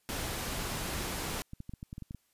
pink noise, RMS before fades -36 dBFS, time 0.09-1.42 s, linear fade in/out 0 ms
clicks, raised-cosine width 5 ms, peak -29 dBFS, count 12, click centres 1.31 / 1.343 / 1.534 / 1.604 / 1.694 / 1.737 / 1.829 / 1.929 / 1.981 / 2.023 / 2.109 / 2.147 s
effects white hiss -73 dBFS RMS until 2.33 s + resampled to 32000 Hz

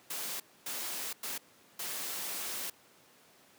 white noise bursts at uneven times, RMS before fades -38 dBFS, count 4, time 0.1-0.4 / 0.66-1.13 / 1.23-1.38 / 1.79-2.7 s, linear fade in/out 5 ms, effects pink hiss -61 dBFS RMS until 3.58 s + high-pass 200 Hz 12 dB/octave

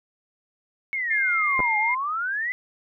sine exponential two-way sweep, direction down then up, 2217 to 830.6 to 2040 Hz, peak -24 dBFS, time 0.93-2.52 s, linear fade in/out 0 ms, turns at 1.78 s
sine tone, 2117 Hz, C7, 20 cents sharp, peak -21 dBFS, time 1.1-1.95 s, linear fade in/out 10 ms
clicks, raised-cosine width 1 ms, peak -14 dBFS, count 2, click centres 1.593 / 1.603 s
effects none

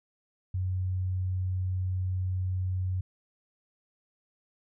sine tone, 92.5 Hz, F#2, in tune, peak -27 dBFS, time 0.54-3.01 s, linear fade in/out 5 ms, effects none

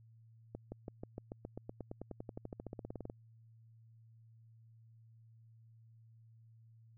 accelerating click train, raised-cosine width 2 ms, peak -30 dBFS, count 28, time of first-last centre 0.55-3.099 s, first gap 170 ms, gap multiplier 0.95, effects added 113 Hz sine -59 dBFS peak until 6.97 s

